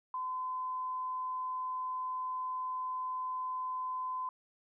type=tone; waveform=sine; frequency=1021 Hz; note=C6; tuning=43 cents flat; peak=-34 dBFS; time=0.14-4.29 s; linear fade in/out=2 ms; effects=none